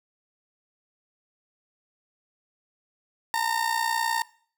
30% pulse tone with amplitude modulation, 915 Hz, A#5, 32 cents flat, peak -18 dBFS, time 3.34-4.22 s, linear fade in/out 0 ms, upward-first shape sine, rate 59.8 Hz, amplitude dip 75%, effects noise-tail reverb RT60 0.5 s tail -21 dB re dry

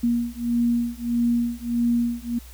sine beating tone pair, 236.4 / 238 Hz, A#3 / A#3, +24 / +36 cents, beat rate 1.6 Hz, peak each -23 / -23 dBFS, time 0.03-2.39 s, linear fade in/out 10 ms, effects added 60 Hz sine -41 dBFS peak until 2.53 s + white hiss -49 dBFS RMS until 2.53 s

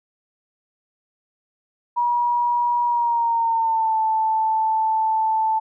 sine tone with pitch glide, 960 to 880.3 Hz, B5 to A5, -49 to +1 cents, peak -17 dBFS, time 1.96-5.6 s, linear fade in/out 20 ms, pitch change -150 cents, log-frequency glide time 2.85-3.98 s, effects none

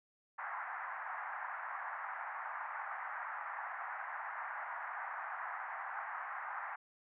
pink band-pass noise, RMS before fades -43 dBFS, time 0.38-6.76 s, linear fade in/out 10 ms, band 760 to 1900 Hz, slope 48 dB/octave, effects none

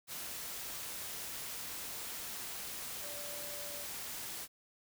sine tone in noise, 583 Hz, D5, 13 cents flat, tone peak -49 dBFS, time 3.01-3.87 s, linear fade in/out 50 ms, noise white, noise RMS -43 dBFS, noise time 0.07-4.48 s, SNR -9 dB, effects none

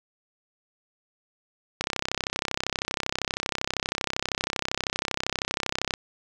click train, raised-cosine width 0.2 ms, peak -8 dBFS, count 136, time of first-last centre 1.81-5.938 s, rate 32.7 Hz, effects none

